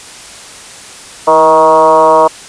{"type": "tone with frequency modulation", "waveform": "sine", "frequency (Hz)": 790, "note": "G5", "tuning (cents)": 13, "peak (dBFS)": -3, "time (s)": [1.27, 2.28], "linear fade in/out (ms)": 10, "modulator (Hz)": 156, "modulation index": 2.1, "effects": ["white hiss -31 dBFS RMS until 2.48 s", "resampled to 22050 Hz"]}